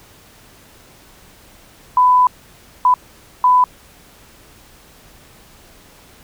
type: tone bursts at uneven times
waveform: sine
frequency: 999 Hz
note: B5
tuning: 20 cents sharp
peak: -8 dBFS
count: 3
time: 1.97-2.27 / 2.85-2.94 / 3.44-3.64 s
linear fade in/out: 2 ms
effects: pink hiss -46 dBFS RMS until 6.23 s